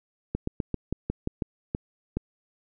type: clicks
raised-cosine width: 3 ms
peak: -14 dBFS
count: 10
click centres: 0.35 / 0.474 / 0.602 / 0.743 / 0.926 / 1.1 / 1.274 / 1.422 / 1.749 / 2.17 s
effects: none